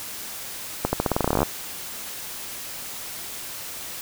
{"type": "accelerating click train", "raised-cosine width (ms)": 1, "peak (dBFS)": -6, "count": 17, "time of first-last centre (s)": [0.85, 1.43], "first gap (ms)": 80, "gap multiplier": 0.88, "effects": ["white hiss -35 dBFS RMS until 4.01 s"]}